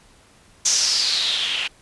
blue noise with low-pass filter sweep, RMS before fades -21 dBFS, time 0.65-1.68 s, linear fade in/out 10 ms, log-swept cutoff 6300 to 2700 Hz, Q 5.3, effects pink hiss -53 dBFS RMS until 1.81 s + resampled to 24000 Hz

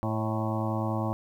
harmonic tone with a mistuned harmonic, 110 Hz, A2, in tune, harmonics 1 / 2 / 3 / 5 / 6 / 7 / 8 / 9 / 10, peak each -30 / -33 / -35 / -37 / -38 / -38 / -39 / -40 / -40 dBFS, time 0.03-1.13 s, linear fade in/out 0 ms, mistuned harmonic 6, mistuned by -37 cents, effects 10-bit

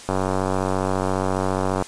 click train, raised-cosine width 1 ms, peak -8 dBFS, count 165, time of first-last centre 0.09-1.824 s, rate 94.6 Hz, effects white hiss -40 dBFS RMS until 1.87 s + resampled to 22050 Hz

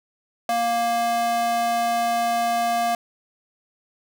square tone with high-pass filter, 233.9 Hz, A#3, 6 cents sharp, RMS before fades -22 dBFS, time 0.49-2.95 s, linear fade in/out 2 ms, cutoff 570 Hz, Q 7.2, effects none

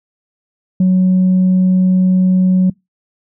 sine tone, 185 Hz, F#3, in tune, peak -6 dBFS, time 0.8-2.7 s, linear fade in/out 5 ms, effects noise-tail reverb RT60 0.2 s tail -26 dB re dry + tanh soft clip ceiling -6 dBFS

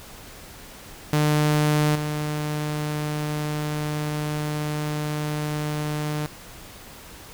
sawtooth tone with level steps, 150.4 Hz, D3, 42 cents sharp, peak -14 / -21 dBFS, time 1.13-6.26 s, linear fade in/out 0 ms, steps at 1.95 s, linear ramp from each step 5 ms, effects pink hiss -43 dBFS RMS until 7.33 s

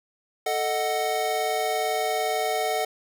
square chord, D# diminished, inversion second, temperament equal, 440 / 622.3 / 740 Hz, A4 / D#5 / F#5, 0 / 0 / 0 cents, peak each -30 / -30 / -27 dBFS, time 0.46-2.85 s, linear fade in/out 5 ms, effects none

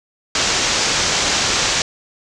white low-pass noise, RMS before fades -18 dBFS, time 0.35-1.82 s, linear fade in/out 2 ms, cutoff 7100 Hz, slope 48 dB/octave, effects none

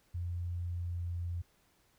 sine tone with pitch glide, 87.31 to 86.71 Hz, F2 to F2, 0 to -12 cents, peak -34 dBFS, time 0.14-1.42 s, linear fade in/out 10 ms, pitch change -12 cents, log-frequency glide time 0.71-1.07 s, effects pink hiss -70 dBFS RMS until 1.98 s

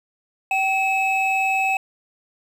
triangle tone pair together, 770.3 / 2591 Hz, G5 / E7, -30 / -30 cents, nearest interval octave + major sixth, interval 2100 cents, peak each -19 dBFS, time 0.51-1.77 s, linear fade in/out 2 ms, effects none

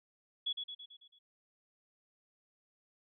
sine tone with echo, 3377 Hz, G#7, 28 cents sharp, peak -32 dBFS, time 0.46-0.53 s, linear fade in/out 10 ms, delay 110 ms, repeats 6, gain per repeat -5 dB, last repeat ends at 1.19 s, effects none

